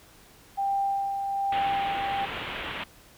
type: tone with tremolo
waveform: sine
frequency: 791 Hz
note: G5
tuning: 15 cents sharp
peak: -23 dBFS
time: 0.57-2.26 s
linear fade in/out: 20 ms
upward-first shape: sine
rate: 1.2 Hz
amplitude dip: 40%
type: low-pass noise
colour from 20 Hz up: white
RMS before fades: -35 dBFS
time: 1.52-2.84 s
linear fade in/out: 5 ms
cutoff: 3300 Hz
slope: 48 dB/octave
effects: pink hiss -54 dBFS RMS until 3.17 s